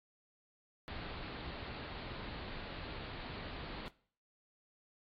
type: low-pass noise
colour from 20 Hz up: pink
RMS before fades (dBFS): -45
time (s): 0.88-3.88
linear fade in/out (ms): 0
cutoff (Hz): 4500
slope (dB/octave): 96
effects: noise-tail reverb RT60 0.5 s tail -20 dB re dry + AAC 48 kbps